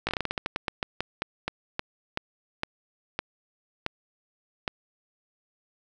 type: slowing click train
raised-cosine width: 0.3 ms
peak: -11 dBFS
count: 22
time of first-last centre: 0.07-4.678 s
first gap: 18 ms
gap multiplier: 1.21
effects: none